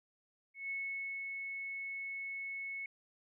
sine tone with ADSR envelope, 2200 Hz, C#7, 14 cents flat, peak -36 dBFS, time 0.54-2.86 s, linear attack 160 ms, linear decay 530 ms, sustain -3 dB, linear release 3 ms, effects none

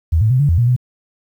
sine tone with pitch steps, 81.1 / 109.4 / 128.3 / 143.8 / 84.1 / 119.4 / 124.9 Hz, E2 / A2 / C3 / D3 / E2 / A#2 / B2, -28 / -9 / -34 / -36 / +35 / +42 / +20 cents, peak -10 dBFS, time 0.12-0.764 s, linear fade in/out 10 ms, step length 92 ms, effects 8-bit

